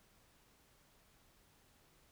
silence, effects pink hiss -69 dBFS RMS until 2.11 s

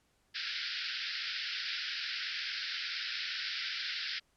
white band-pass noise, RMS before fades -38 dBFS, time 0.34-4.2 s, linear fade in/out 20 ms, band 1400 to 5200 Hz, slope 96 dB/octave, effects pink hiss -73 dBFS RMS until 4.36 s + low-pass 11000 Hz 12 dB/octave

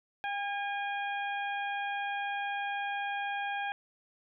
harmonic tone with a mistuned harmonic, 814 Hz, G#5, 35 cents flat, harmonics 1 / 2 / 3 / 4, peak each -34 / -37 / -41 / -46 dBFS, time 0.24-3.72 s, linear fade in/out 0 ms, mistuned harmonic 1, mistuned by -21 cents, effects none

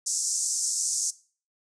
pink band-pass noise, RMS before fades -28 dBFS, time 0.06-1.11 s, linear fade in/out 10 ms, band 5700 to 8800 Hz, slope 48 dB/octave, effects noise-tail reverb RT60 0.4 s tail -19 dB re dry

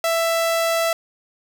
sawtooth tone, 663 Hz, E5, 10 cents sharp, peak -14 dBFS, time 0.04-0.93 s, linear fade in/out 2 ms, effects none

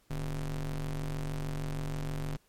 square ring-modulated tone, 63.1 Hz, B1, 38 cents sharp, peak -30 dBFS, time 0.1-2.37 s, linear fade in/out 10 ms, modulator 86.3 Hz, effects pink hiss -68 dBFS RMS until 2.48 s + MP3 64 kbps

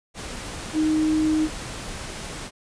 sine tone in noise, 311.1 Hz, D#4, in tune, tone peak -18 dBFS, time 0.73-1.49 s, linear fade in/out 50 ms, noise pink, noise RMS -34 dBFS, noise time 0.14-2.51 s, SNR +13 dB, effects resampled to 22050 Hz

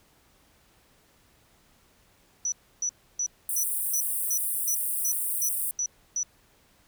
sine tone bursts, 5920 Hz, F#8, in tune, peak -25 dBFS, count 11, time 2.45-6.231 s, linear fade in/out 2 ms, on 71 ms, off 300 ms
pink high-pass noise, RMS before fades -29 dBFS, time 3.49-5.71 s, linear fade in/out 2 ms, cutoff 8500 Hz, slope 96 dB/octave
effects pink hiss -62 dBFS RMS until 6.87 s

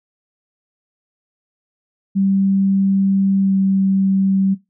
sine tone with pitch glide, 194.7 to 193.13 Hz, G3 to G3, -12 to -26 cents, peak -13 dBFS, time 2.15-4.55 s, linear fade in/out 20 ms, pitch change -14 cents, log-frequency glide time 3.42-3.51 s, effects noise-tail reverb RT60 0.2 s tail -18 dB re dry

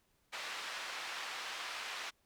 pink band-pass noise, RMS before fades -43 dBFS, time 0.32-2.11 s, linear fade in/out 20 ms, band 1100 to 4400 Hz, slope 12 dB/octave, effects pink hiss -75 dBFS RMS until 2.25 s

